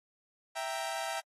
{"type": "chord", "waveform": "sawtooth", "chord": "E diminished", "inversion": "none", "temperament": "equal", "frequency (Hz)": [659.3, 784, 932.3], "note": ["E5", "G5", "Bb5"], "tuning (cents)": [0, 0, 0], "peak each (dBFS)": [-34, -34, -37], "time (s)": [0.55, 1.21], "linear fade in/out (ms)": 20, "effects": ["AAC 32 kbps"]}